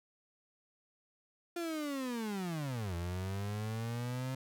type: linear two-way sweep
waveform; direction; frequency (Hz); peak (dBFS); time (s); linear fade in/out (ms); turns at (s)
35% pulse; down then up; 349.2 to 84.3 to 132.2; -34; 1.56-4.35; 5; 2.95
effects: none